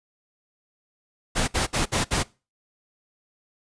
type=noise bursts; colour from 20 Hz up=pink; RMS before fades=-23 dBFS; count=5; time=1.35-2.236 s; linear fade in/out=20 ms; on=130 ms; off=59 ms; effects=noise-tail reverb RT60 0.3 s tail -22 dB re dry + resampled to 22050 Hz